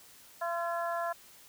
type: harmonic tone with a mistuned harmonic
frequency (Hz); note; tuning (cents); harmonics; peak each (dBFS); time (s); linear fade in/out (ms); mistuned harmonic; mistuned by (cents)
340; F4; -46; 2 / 3 / 4 / 5; -33 / -37 / -39 / -41; 0.41-1.13; 10; 3; +21
effects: white hiss -56 dBFS RMS until 1.48 s